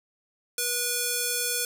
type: tone with band-pass filter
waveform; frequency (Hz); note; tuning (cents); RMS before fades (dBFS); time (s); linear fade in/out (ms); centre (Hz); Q
square; 485.4; B4; -30; -28; 0.58-1.65; 2; 11000; 0.75
effects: none